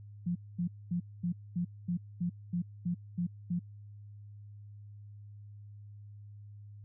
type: tone bursts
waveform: sine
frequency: 175 Hz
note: F3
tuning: 4 cents sharp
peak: -29 dBFS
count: 11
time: 0.26-3.594 s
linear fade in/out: 10 ms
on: 94 ms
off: 230 ms
effects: added 103 Hz sine -47 dBFS peak until 6.84 s